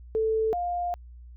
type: tone pair in turn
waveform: sine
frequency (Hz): 441 / 704.2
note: A4 / F5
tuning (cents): +4 / +14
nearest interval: minor sixth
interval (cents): 810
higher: second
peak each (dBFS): -22 / -26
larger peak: first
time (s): 0.15-0.53 / 0.53-0.94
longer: second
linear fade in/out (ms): 0
effects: added 60 Hz sine -43 dBFS peak until 1.36 s